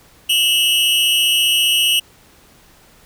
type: tone with amplitude modulation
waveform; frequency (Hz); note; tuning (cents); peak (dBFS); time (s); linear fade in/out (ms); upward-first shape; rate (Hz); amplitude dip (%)
45% pulse; 2900; F#7; -35; -8; 0.29-2; 10; sine; 235; 95
effects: pink hiss -49 dBFS RMS until 3.05 s